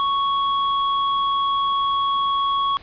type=tone with hard clipping; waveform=sine; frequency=1110 Hz; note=C#6; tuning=2 cents sharp; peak=-20 dBFS; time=0-2.77 s; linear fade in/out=0 ms; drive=17 dB; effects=pink hiss -46 dBFS RMS until 2.82 s + resampled to 11025 Hz